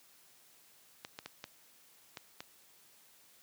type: clicks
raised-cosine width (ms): 0.2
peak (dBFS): -25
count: 6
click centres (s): 1.049 / 1.189 / 1.26 / 1.441 / 2.172 / 2.405
effects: white hiss -63 dBFS RMS until 3.42 s + high-pass 100 Hz 12 dB/octave